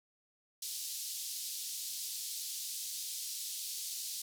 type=band-pass noise; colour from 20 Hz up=pink; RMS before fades=-41 dBFS; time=0.62-4.22 s; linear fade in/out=5 ms; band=4000 to 15000 Hz; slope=24 dB/octave; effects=none